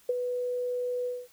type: tone with ADSR envelope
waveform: sine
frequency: 494 Hz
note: B4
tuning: in tune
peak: -21 dBFS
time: 0.09-1.28 s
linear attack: 5 ms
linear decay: 25 ms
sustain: -7 dB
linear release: 220 ms
effects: white hiss -60 dBFS RMS until 1.32 s